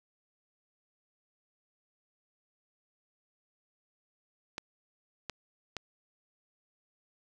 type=clicks; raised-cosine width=0.2 ms; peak=-19 dBFS; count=3; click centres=4.581 / 5.297 / 5.767 s; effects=none